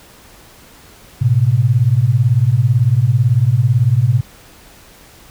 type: beating tone pair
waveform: sine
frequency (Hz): 110 / 128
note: A2 / C3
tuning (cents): 0 / -38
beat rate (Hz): 18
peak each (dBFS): -13 / -12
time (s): 1.21-4.21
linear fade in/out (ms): 10
effects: pink hiss -43 dBFS RMS until 5.3 s